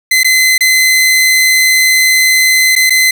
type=tone with dropouts; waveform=sawtooth; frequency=2045 Hz; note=C7; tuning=40 cents flat; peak=-3 dBFS; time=0.11-3.11 s; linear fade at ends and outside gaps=5 ms; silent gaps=0.233-0.245 / 0.58-0.607 / 2.754-2.761 / 2.897-2.904 s; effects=none